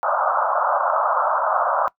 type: band-pass noise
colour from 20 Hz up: white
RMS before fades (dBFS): -20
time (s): 0.03-1.88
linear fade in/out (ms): 0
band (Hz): 550 to 1400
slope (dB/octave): 96
effects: noise-tail reverb RT60 0.1 s tail -20 dB re dry